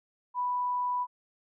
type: tone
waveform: sine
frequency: 987.8 Hz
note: B5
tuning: in tune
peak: -27 dBFS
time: 0.34-1.07 s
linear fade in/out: 50 ms
effects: none